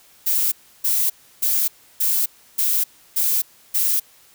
violet noise bursts, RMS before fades -19 dBFS, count 7, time 0.26-4 s, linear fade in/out 10 ms, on 260 ms, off 320 ms, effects white hiss -52 dBFS RMS until 4.34 s

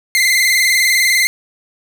sawtooth tone with vibrato, 2064 Hz, C7, 24 cents flat, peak -7 dBFS, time 0.15-1.27 s, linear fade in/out 0 ms, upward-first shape square, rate 20 Hz, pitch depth 47 cents each way, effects none

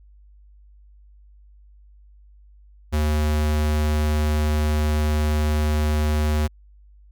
square tone, 75.8 Hz, D#2, 45 cents flat, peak -19 dBFS, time 2.92-6.48 s, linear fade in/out 20 ms, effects added 50 Hz sine -47 dBFS peak until 7.11 s

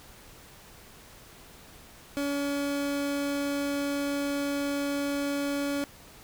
30% pulse tone, 283.4 Hz, C#4, 38 cents sharp, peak -25 dBFS, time 2.17-5.84 s, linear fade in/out 0 ms, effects pink hiss -51 dBFS RMS until 6.23 s

